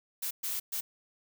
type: noise bursts at uneven times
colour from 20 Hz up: blue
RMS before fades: -34 dBFS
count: 3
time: 0.22-0.31 / 0.43-0.6 / 0.72-0.81 s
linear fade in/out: 10 ms
effects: none